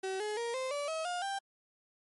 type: tone with pitch steps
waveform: 35% pulse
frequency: 380.9 / 422.6 / 468.9 / 520.3 / 577.3 / 640.6 / 710.8 / 788.7 Hz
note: G4 / G#4 / A#4 / C5 / D5 / E5 / F5 / G5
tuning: -50 / +30 / +10 / -10 / -30 / -50 / +30 / +10 cents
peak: -32 dBFS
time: 0.03-1.39 s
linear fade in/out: 10 ms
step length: 170 ms
effects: MP3 48 kbps